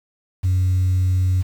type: tone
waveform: sine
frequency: 92.5 Hz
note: F#2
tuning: in tune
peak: -13 dBFS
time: 0.43-1.43 s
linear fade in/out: 20 ms
effects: tanh soft clip ceiling -13 dBFS + 7-bit